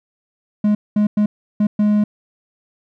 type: tone bursts at uneven times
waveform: triangle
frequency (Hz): 209.2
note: G#3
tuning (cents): +13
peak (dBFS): -10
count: 5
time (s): 0.64-0.75 / 0.96-1.07 / 1.17-1.26 / 1.6-1.67 / 1.79-2.04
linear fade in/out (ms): 5
effects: none